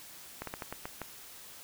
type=slowing click train; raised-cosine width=0.5 ms; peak=-22 dBFS; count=7; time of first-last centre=0.42-1.017 s; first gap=53 ms; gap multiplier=1.25; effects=white hiss -50 dBFS RMS until 1.63 s